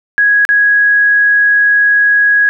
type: tone with dropouts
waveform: sine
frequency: 1661.2 Hz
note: G#6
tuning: in tune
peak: -6 dBFS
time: 0.18-2.49 s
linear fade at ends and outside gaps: 0 ms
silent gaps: 0.451-0.49 s
effects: none

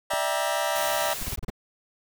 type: chord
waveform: sawtooth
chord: E half-diminished seventh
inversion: third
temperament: just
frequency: 593.3 / 659.3 / 791.1 / 949.3 Hz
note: D5 / E5 / G5 / Bb5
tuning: +18 / 0 / +16 / +31 cents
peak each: -25 / -25 / -27 / -27 dBFS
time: 0.1-1.14 s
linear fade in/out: 10 ms
type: click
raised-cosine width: 1 ms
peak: -21 dBFS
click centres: 0.136 s
type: noise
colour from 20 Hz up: white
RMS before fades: -34 dBFS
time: 0.75-1.36 s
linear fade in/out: 10 ms
type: noise bursts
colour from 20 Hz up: brown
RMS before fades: -30 dBFS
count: 6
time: 1.21-1.502 s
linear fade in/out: 5 ms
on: 22 ms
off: 32 ms
effects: none

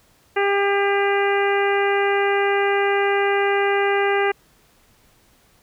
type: harmonic tone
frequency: 400 Hz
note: G4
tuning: 35 cents sharp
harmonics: 1 / 2 / 3 / 4 / 5 / 6 / 7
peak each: -19 / -23 / -28 / -26 / -26 / -30 / -33 dBFS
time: 0.36-4.32 s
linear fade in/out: 10 ms
effects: pink hiss -57 dBFS RMS until 5.62 s

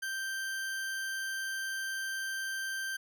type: tone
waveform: 40% pulse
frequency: 1568 Hz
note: G6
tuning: in tune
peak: -33 dBFS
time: 0.02-2.97 s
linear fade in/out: 10 ms
effects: none

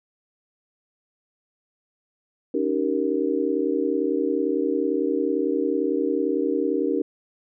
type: chord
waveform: sine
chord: Eb dominant seventh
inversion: third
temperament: just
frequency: 280 / 311.1 / 388.9 / 466.7 Hz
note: Db4 / Eb4 / G4 / Bb4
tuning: +18 / 0 / -14 / +2 cents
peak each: -26 dBFS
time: 2.54-7.02 s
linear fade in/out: 5 ms
effects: none

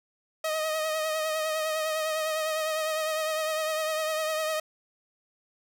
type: tone with vibrato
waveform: sawtooth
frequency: 627 Hz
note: D#5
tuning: 13 cents sharp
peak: -23 dBFS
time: 0.44-4.6 s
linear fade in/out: 5 ms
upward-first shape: triangle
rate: 9.9 Hz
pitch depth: 40 cents each way
effects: none

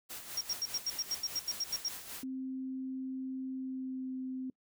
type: noise with tremolo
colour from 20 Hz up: white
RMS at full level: -43 dBFS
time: 0.09-2.24 s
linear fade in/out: 20 ms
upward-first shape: sine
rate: 5 Hz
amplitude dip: 55%
type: tone bursts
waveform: sine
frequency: 5588 Hz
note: F8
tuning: in tune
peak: -31 dBFS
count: 13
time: 0.37-1.886 s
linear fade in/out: 5 ms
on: 40 ms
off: 83 ms
type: tone with pitch glide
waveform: sine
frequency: 261.8 to 259.1 Hz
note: C4 to C4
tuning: +1 to -17 cents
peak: -36 dBFS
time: 2.23-4.5 s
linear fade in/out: 2 ms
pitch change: -18 cents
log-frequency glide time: 3.54-4.15 s
effects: noise-tail reverb RT60 0.1 s tail -25 dB re dry

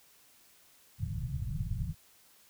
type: low-pass noise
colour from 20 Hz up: white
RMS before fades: -35 dBFS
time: 0.98-1.95 s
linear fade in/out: 50 ms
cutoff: 160 Hz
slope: 48 dB/octave
effects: white hiss -62 dBFS RMS until 2.49 s

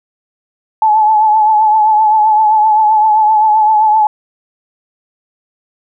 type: tone with vibrato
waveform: sine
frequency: 861 Hz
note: A5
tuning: 38 cents flat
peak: -6 dBFS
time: 0.82-4.07 s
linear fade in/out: 2 ms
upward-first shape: triangle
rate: 7.7 Hz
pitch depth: 50 cents each way
effects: none

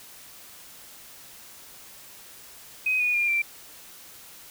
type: tone with pitch steps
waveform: sine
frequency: 2517 / 2461 / 2406 / 2353 Hz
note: D#7 / D#7 / D7 / D7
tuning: +19 / -20 / +41 / +3 cents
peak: -21 dBFS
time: 2.86-3.42 s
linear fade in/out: 5 ms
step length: 140 ms
effects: white hiss -47 dBFS RMS until 4.5 s

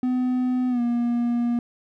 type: tone with pitch glide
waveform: triangle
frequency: 252.1 to 238.4 Hz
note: B3 to A#3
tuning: +36 to +39 cents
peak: -18 dBFS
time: 0.03-1.59 s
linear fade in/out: 2 ms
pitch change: -97 cents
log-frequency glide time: 0.69-0.81 s
effects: none

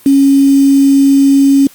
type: tone with quantisation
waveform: sine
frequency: 275.8 Hz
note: C#4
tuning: 9 cents flat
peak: -4 dBFS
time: 0.06-1.67 s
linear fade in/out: 2 ms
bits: 4
effects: white hiss -41 dBFS RMS until 1.74 s + Opus 32 kbps

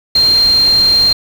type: tone in noise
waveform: sine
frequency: 4186 Hz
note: C8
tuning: in tune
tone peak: -7 dBFS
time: 0.15-1.13 s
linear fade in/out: 5 ms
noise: pink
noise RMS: -25 dBFS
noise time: 0.15-1.13 s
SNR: +15 dB
effects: none

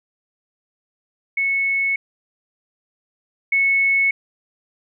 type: tone pair in turn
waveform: sine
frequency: 2202 / 2202 Hz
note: C#7 / C#7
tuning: -12 / -12 cents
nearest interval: unison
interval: 0 cents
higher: neither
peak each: -17 / -14 dBFS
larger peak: second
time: 1.37-1.96 / 3.52-4.11 s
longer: neither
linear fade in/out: 5 ms
effects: none

